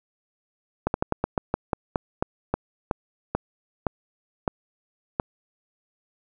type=slowing click train; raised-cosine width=1 ms; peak=-8 dBFS; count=16; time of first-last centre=0.87-5.199 s; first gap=71 ms; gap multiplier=1.18; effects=none